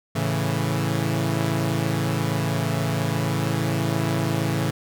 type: chord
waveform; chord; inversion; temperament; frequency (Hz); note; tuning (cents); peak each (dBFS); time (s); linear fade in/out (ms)
sawtooth; A major; none; equal; 110 / 138.59 / 164.81; A2 / C#3 / E3; 0 / 0 / 0; -22; 0.15-4.71; 10
effects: none